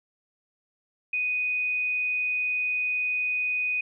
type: tone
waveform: sine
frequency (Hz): 2489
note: D#7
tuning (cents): 0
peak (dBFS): -24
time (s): 1.13-3.81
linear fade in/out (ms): 5
effects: none